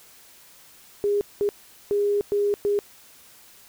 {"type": "tone bursts at uneven times", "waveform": "sine", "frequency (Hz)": 408.5, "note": "G#4", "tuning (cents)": -29, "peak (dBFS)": -19, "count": 5, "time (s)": [[1.04, 1.21], [1.41, 1.49], [1.91, 2.21], [2.32, 2.54], [2.65, 2.79]], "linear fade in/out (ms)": 0, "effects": ["white hiss -51 dBFS RMS until 3.68 s"]}